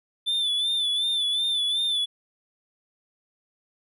triangle tone with vibrato, 3513 Hz, A7, 3 cents flat, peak -21 dBFS, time 0.26-2.06 s, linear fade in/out 20 ms, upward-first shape sine, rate 2.7 Hz, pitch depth 56 cents each way, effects none

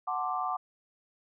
sine chord, D dominant seventh, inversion first, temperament equal, 740 / 880 / 1046.5 / 1174.7 Hz, F#5 / A5 / C6 / D6, 0 / 0 / 0 / 0 cents, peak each -33 / -38 / -37 / -33 dBFS, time 0.07-0.57 s, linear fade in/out 10 ms, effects none

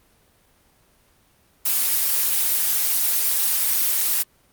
blue noise, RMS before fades -20 dBFS, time 1.65-4.23 s, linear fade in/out 10 ms, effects pink hiss -59 dBFS RMS until 4.52 s + Opus 24 kbps

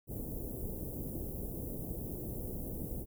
pink band-stop noise, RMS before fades -40 dBFS, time 0.07-3.06 s, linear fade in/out 50 ms, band 500 to 13000 Hz, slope 24 dB/octave, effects none

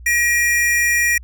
square tone pair together, 1905 / 2400 Hz, A#6 / D7, +37 / +37 cents, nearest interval major third, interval 400 cents, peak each -16 / -20 dBFS, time 0.06-1.18 s, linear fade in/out 5 ms, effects added 60 Hz sine -35 dBFS peak until 1.23 s

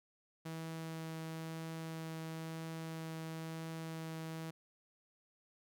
sawtooth tone with vibrato, 161.7 Hz, E3, 33 cents flat, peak -38 dBFS, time 0.45-4.51 s, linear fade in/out 10 ms, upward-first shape triangle, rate 1 Hz, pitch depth 8 cents each way, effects none

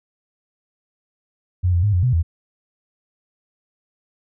sine tone with pitch steps, 90.4 / 86.8 / 103.7 / 89.1 / 125.7 / 83 Hz, F#2 / F2 / G#2 / F2 / B2 / E2, -40 / -10 / -2 / +35 / +31 / +12 cents, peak -14 dBFS, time 1.63-2.23 s, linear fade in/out 20 ms, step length 100 ms, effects none

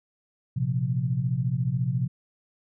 sine chord, Bb suspended second, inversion none, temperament equal, 116.54 / 130.81 / 174.61 Hz, Bb2 / C3 / F3, 0 / 0 / 0 cents, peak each -29 / -25 / -31 dBFS, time 0.56-2.08 s, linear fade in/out 10 ms, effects none

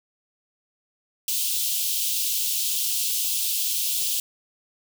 white high-pass noise, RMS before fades -25 dBFS, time 1.28-4.2 s, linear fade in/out 2 ms, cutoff 2800 Hz, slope 48 dB/octave, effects none

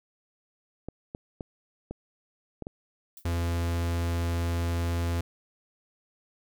clicks, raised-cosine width 2 ms, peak -22 dBFS, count 6, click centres 0.886 / 1.149 / 1.408 / 1.91 / 2.623 / 2.669 s
violet noise with exponential decay, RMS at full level -42 dBFS, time 3.17-3.29 s, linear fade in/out 2 ms, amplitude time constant 24 ms
45% pulse tone, 85.1 Hz, F2, 44 cents flat, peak -26 dBFS, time 3.25-5.21 s, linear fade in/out 5 ms
effects none

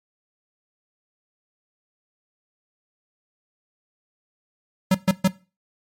square tone bursts, 187.8 Hz, F#3, 26 cents sharp, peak -14 dBFS, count 3, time 4.91-5.278 s, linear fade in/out 5 ms, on 36 ms, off 130 ms, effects noise-tail reverb RT60 0.3 s tail -18 dB re dry + MP3 64 kbps

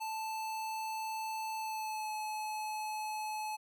square tone with pitch glide, 879 to 858.4 Hz, A5 to A5, -2 to -43 cents, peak -37 dBFS, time 0-3.57 s, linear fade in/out 20 ms, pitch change -41 cents, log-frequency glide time 1.57-2.12 s, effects none

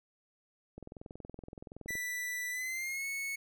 click train, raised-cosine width 2 ms, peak -32 dBFS, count 26, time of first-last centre 0.78-1.954 s, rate 21.3 Hz
45% pulse tone with pitch glide, 1975.5 to 2205 Hz, B6 to C#7, 0 to -10 cents, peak -35 dBFS, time 1.88-3.36 s, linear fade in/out 10 ms, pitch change +190 cents, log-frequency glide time 2.5-3.06 s
effects none

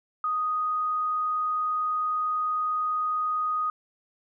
sine tone, 1244.5 Hz, D#6, in tune, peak -24 dBFS, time 0.24-3.7 s, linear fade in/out 2 ms, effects none

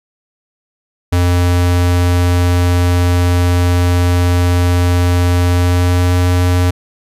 square tone with pitch glide, 88.4 to 89.32 Hz, F2 to F2, +22 to +39 cents, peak -10 dBFS, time 1.12-6.71 s, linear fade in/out 10 ms, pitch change +17 cents, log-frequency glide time 5.5-6.15 s, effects resampled to 32000 Hz

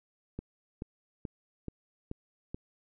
click train, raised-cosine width 3 ms, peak -24 dBFS, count 6, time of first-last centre 0.39-2.545 s, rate 2.32 Hz, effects none

